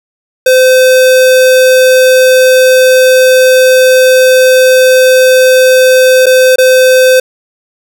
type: tone with dropouts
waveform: square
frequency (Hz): 514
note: C5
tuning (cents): -31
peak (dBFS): -3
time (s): 0.46-7.2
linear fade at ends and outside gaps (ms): 5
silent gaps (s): 6.259-6.265 / 6.559-6.583
effects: none